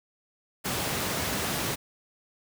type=high-pass noise; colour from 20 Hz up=pink; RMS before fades=-30 dBFS; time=0.64-1.76 s; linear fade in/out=20 ms; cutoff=100 Hz; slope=12 dB/octave; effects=none